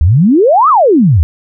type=exponential two-way sweep; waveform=sine; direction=up then down; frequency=70.7 to 1318.5 to 70.7 Hz; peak=-4 dBFS; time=0.01-1.23 s; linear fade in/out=0 ms; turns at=0.69 s; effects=none